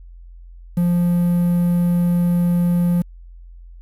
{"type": "tone with quantisation", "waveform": "triangle", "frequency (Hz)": 174.61, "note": "F3", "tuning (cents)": 0, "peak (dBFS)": -12, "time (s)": [0.77, 3.02], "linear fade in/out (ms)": 5, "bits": 7, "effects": ["added 43 Hz sine -37 dBFS peak until 3.81 s"]}